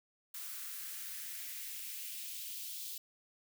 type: noise with high-pass filter sweep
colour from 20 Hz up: blue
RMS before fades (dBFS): -44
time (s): 0.34-2.98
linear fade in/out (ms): 5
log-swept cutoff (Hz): 1200 to 3600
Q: 1.9
effects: none